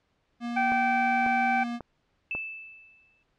square tone, 237.6 Hz, A#3, 33 cents sharp, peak -31 dBFS, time 0.4-1.8 s, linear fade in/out 50 ms
harmonic tone, 773 Hz, G5, 24 cents flat, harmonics 1 / 2 / 3, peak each -24 / -30 / -30 dBFS, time 0.56-1.64 s, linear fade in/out 10 ms
click train, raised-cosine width 1 ms, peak -23 dBFS, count 4, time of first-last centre 0.72-2.35 s, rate 1.84 Hz
sine tone with exponential decay, 2634 Hz, E7, 2 cents flat, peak -27 dBFS, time 2.31-3.23 s, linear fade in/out 1 ms, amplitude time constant 200 ms
effects pink hiss -72 dBFS RMS until 3.38 s + low-pass 4000 Hz 12 dB/octave

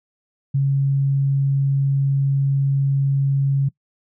sine tone, 137.9 Hz, C#3, 9 cents flat, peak -15 dBFS, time 0.54-3.69 s, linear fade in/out 10 ms, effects noise-tail reverb RT60 0.1 s tail -21 dB re dry

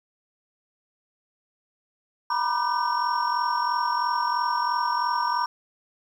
sine tone cluster, 947 / 990 / 1192 / 1522 / 5520 Hz, A#5 / B5 / D6 / F#6 / F8, +27 / +4 / +25 / +48 / -21 cents, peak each -26 / -26 / -28 / -34 / -35 dBFS, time 2.3-5.46 s, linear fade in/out 5 ms, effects tanh soft clip ceiling -12 dBFS + 9-bit

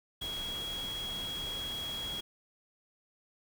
sine tone in noise, 3312 Hz, G#7, 5 cents flat, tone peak -36 dBFS, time 0.21-2.21 s, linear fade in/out 10 ms, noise pink, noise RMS -44 dBFS, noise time 0.21-2.21 s, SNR +5 dB, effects none

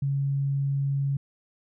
sine tone, 138.9 Hz, C#3, 4 cents sharp, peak -23 dBFS, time 0.02-1.17 s, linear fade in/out 5 ms, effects none

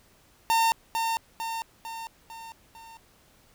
45% pulse tone with echo, 909 Hz, A#5, 44 cents flat, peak -20 dBFS, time 0.5-0.72 s, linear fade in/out 0 ms, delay 450 ms, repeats 5, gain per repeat -5 dB, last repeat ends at 2.97 s, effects pink hiss -60 dBFS RMS until 3.54 s

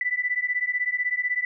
sine beating tone pair, 1975.5 / 1991.5 Hz, B6 / B6, 0 / +14 cents, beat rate 16 Hz, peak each -26 dBFS, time 0.01-1.45 s, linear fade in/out 2 ms, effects none

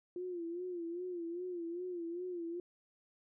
sine tone with vibrato, 349.2 Hz, F4, in tune, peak -38 dBFS, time 0.16-2.6 s, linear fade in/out 2 ms, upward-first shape sine, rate 2.5 Hz, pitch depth 82 cents each way, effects none

